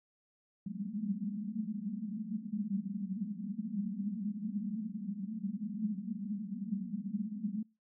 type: band-pass noise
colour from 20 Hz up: white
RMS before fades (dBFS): -38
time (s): 0.66-7.63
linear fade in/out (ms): 5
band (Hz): 190 to 220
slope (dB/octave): 96
effects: noise-tail reverb RT60 0.3 s tail -26 dB re dry